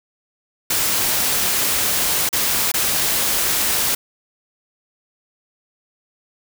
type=noise with dropouts; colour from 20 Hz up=white; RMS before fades=-19 dBFS; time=0.7-3.95 s; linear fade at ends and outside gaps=5 ms; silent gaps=2.291-2.328 / 2.718-2.739 s; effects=none